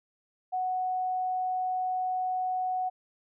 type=tone; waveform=sine; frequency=740 Hz; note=F#5; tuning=in tune; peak=-27 dBFS; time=0.52-2.9 s; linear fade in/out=20 ms; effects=none